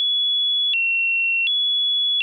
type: tone with vibrato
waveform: sine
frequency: 3040 Hz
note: F#7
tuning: 46 cents sharp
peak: -17 dBFS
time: 0-2.22 s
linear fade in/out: 0 ms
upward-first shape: square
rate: 0.68 Hz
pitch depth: 190 cents each way
effects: none